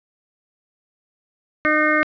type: harmonic tone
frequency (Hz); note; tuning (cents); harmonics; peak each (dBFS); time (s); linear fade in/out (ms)
305.4; D#4; -32; 1 / 2 / 4 / 5 / 6 / 7; -22 / -22 / -22 / -22 / -22 / -22; 1.65-2.03; 0
effects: resampled to 11025 Hz + 8-bit

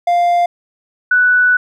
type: tone pair in turn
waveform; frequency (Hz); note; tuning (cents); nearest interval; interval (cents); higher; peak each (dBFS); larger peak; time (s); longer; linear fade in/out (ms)
triangle / sine; 698.5 / 1483.4; F5 / F#6; 0 / +4; octave + minor second; 1304; second; -8 / -8; neither; 0.07-0.46 / 1.11-1.57; second; 5
effects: none

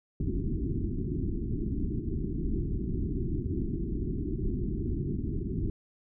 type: low-pass noise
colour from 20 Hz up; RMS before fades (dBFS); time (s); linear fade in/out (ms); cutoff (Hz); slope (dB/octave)
pink; -31; 0.2-5.7; 2; 390; 96
effects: none

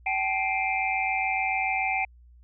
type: tone cluster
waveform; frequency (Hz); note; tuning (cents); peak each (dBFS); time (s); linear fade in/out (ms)
sine; 767 / 854 / 2106 / 2361 / 2551; G5 / G#5 / C7 / D7 / D#7; -38 / +48 / +11 / +9 / +43; -28 / -35 / -32 / -28 / -35; 0.06-2.05; 5
effects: added 60 Hz sine -50 dBFS peak until 2.43 s

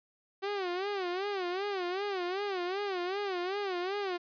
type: tone with vibrato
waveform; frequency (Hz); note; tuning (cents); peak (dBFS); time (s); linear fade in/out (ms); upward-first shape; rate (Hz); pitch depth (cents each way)
sawtooth; 379.8; F#4; +45; -28; 0.42-4.18; 20; sine; 2.6; 140
effects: resampled to 11025 Hz

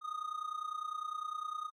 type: tone with amplitude modulation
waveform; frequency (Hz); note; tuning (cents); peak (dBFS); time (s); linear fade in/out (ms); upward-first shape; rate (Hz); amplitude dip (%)
triangle; 1238; D#6; -9; -32; 0.01-1.71; 50; sine; 29.9; 80
effects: AAC 48 kbps

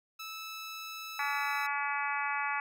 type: tone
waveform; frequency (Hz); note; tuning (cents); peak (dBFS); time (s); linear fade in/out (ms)
15% pulse; 1309; E6; -13; -34; 0.19-1.67; 10
type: harmonic tone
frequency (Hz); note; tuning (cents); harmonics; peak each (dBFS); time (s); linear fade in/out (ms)
285.4; D4; -49; 3 / 4 / 5 / 6 / 7 / 8 / 9; -36 / -37 / -38 / -39 / -39 / -40 / -41; 1.19-2.6; 2
effects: none

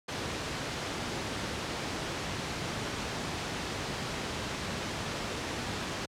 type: noise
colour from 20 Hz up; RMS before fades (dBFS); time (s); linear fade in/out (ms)
pink; -34; 0.08-6.06; 10
effects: high-pass 80 Hz 12 dB/octave + low-pass 6000 Hz 12 dB/octave

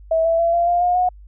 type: tone with pitch steps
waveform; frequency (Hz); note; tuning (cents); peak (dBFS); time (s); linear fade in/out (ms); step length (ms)
sine; 650 / 662.1 / 674.5 / 687.1 / 699.9 / 712.9 / 726.2; E5 / E5 / E5 / F5 / F5 / F5 / F#5; -24 / +7 / +40 / -28 / +4 / +35 / -33; -14; 0.11-1.09; 5; 140
effects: added 50 Hz sine -39 dBFS peak until 1.27 s

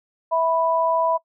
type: tone pair together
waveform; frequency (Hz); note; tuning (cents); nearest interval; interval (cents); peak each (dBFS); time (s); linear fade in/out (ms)
sine; 654.2 / 987.8; E5 / B5; -13 / 0; perfect fifth; 713; -20; 0.31-1.18; 20
effects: noise-tail reverb RT60 0.1 s tail -22 dB re dry

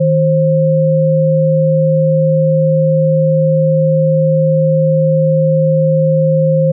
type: tone pair together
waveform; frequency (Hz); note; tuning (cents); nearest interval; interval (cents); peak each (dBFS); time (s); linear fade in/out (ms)
sine; 157.57 / 530; D#3 / C5; +22 / +22; octave + major sixth; 2100; -11; 0-6.72; 10
effects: none

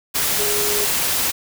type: tone in noise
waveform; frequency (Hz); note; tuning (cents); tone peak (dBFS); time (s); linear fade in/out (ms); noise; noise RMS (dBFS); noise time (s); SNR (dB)
sine; 415.3; G#4; 0; -24; 0.38-0.86; 20; white; -20; 0.14-1.32; -7
effects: none

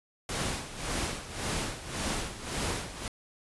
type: noise with tremolo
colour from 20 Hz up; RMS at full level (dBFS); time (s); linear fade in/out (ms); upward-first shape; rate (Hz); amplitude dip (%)
pink; -31; 0.29-3.08; 2; sine; 1.8; 75
effects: resampled to 24000 Hz

